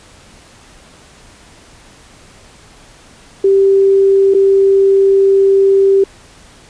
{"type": "tone with dropouts", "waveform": "sine", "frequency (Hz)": 390.8, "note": "G4", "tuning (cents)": -5, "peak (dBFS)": -6, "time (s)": [3.44, 6.04], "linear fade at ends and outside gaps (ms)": 5, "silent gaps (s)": [4.34, 4.346], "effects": ["pink hiss -42 dBFS RMS until 6.69 s", "resampled to 22050 Hz"]}